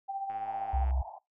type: tone with tremolo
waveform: sine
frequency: 784 Hz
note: G5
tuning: in tune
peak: -30 dBFS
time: 0.08-0.85 s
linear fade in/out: 20 ms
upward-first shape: triangle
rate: 15 Hz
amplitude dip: 60%
type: click train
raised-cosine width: 0.5 ms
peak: -35 dBFS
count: 66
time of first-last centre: 0.3-0.907 s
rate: 107 Hz
type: band-pass noise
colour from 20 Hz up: pink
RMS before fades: -45 dBFS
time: 0.45-1.19 s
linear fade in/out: 10 ms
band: 650 to 930 Hz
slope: 96 dB/octave
type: tone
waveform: sine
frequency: 65.41 Hz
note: C2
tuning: in tune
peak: -26 dBFS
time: 0.73-1.02 s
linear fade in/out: 10 ms
effects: noise-tail reverb RT60 0.2 s tail -22 dB re dry